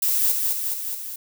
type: noise with echo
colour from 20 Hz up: violet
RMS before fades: -21 dBFS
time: 0.02-0.32 s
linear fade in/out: 5 ms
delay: 210 ms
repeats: 4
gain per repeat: -3 dB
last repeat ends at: 1.16 s
effects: none